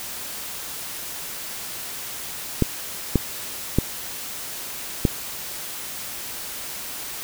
clicks, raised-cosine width 3 ms, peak -3 dBFS, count 4, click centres 2.623 / 3.157 / 3.786 / 5.052 s, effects white hiss -33 dBFS RMS until 7.23 s

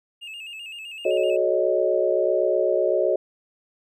triangle tone with vibrato, 2711 Hz, E7, 48 cents sharp, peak -33 dBFS, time 0.21-1.37 s, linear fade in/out 20 ms, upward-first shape square, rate 7.8 Hz, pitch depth 70 cents each way
sine chord, D# half-diminished seventh, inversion first, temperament equal with one note detuned, 370 / 431.4 / 554.4 / 622.3 Hz, F#4 / A4 / C#5 / D#5, 0 / -34 / 0 / 0 cents, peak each -24 / -26 / -23 / -23 dBFS, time 1.05-3.16 s, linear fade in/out 5 ms
effects none

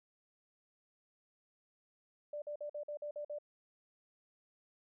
sine tone bursts, 590 Hz, D5, 8 cents sharp, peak -39 dBFS, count 8, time 2.33-3.386 s, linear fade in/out 5 ms, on 90 ms, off 48 ms, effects none

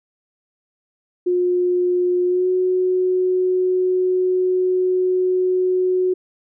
sine tone with pitch glide, 358.3 to 367.9 Hz, F4 to F#4, +44 to -10 cents, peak -15 dBFS, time 1.26-6.14 s, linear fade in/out 10 ms, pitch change +46 cents, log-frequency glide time 2.26-2.48 s, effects none

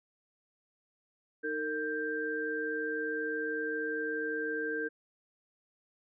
sine tone cluster, 310.8 / 456.2 / 1578 Hz, D#4 / A#4 / G6, -2 / -37 / +11 cents, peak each -39 / -35 / -35 dBFS, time 1.43-4.89 s, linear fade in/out 20 ms, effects none

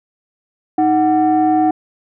sine tone pair together, 312 / 742 Hz, D#4 / F#5, +5 / +5 cents, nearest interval octave + minor third, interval 1500 cents, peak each -12 dBFS, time 0.78-1.71 s, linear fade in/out 5 ms, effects tanh soft clip ceiling -6 dBFS

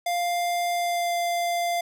square tone with pitch glide, 699 to 693.4 Hz, F5 to F5, +1 to -13 cents, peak -24 dBFS, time 0.06-1.81 s, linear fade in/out 5 ms, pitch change -14 cents, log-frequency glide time 0.72-1.15 s, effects none

